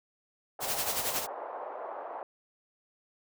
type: band-pass noise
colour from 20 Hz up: white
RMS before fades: -40 dBFS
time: 0.59-2.23 s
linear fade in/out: 2 ms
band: 500 to 930 Hz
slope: 24 dB/octave
type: noise with tremolo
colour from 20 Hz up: white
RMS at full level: -30 dBFS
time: 0.6-1.27 s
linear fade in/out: 50 ms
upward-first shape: sine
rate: 11 Hz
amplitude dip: 60%
effects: none